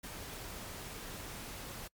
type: noise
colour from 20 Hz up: pink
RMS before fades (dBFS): -45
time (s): 0.03-1.88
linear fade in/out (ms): 10
effects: noise-tail reverb RT60 0.1 s tail -26 dB re dry + MP3 96 kbps